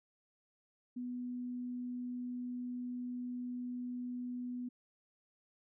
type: tone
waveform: sine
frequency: 246.9 Hz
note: B3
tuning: in tune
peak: -38 dBFS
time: 0.96-4.69 s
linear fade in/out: 10 ms
effects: none